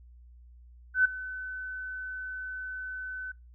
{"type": "tone with ADSR envelope", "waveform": "sine", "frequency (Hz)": 1513, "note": "F#6", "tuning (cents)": 38, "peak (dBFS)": -17, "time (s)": [0.94, 3.32], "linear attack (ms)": 110, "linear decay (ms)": 8, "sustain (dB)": -18, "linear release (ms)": 8, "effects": ["noise-tail reverb RT60 0.2 s tail -23 dB re dry", "added 60 Hz sine -50 dBFS peak until 3.54 s"]}